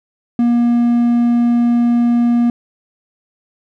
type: tone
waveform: triangle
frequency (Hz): 238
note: A#3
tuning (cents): +36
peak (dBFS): -8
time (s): 0.39-2.5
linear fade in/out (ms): 2
effects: none